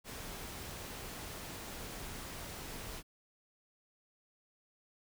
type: noise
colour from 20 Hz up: pink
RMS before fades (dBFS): -45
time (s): 0.04-3.03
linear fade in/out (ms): 50
effects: none